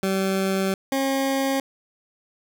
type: tone pair in turn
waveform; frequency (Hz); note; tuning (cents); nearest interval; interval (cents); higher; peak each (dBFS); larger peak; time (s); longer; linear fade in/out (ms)
20% pulse; 192.2 / 270.4; G3 / C#4; -34 / -43; tritone; 591; second; -16; neither; 0.03-0.74 / 0.92-1.6; first; 2
effects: none